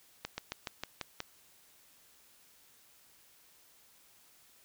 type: slowing click train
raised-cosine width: 0.2 ms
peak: -19 dBFS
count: 7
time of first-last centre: 0.25-1.204 s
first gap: 130 ms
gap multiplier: 1.08
effects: white hiss -63 dBFS RMS until 4.64 s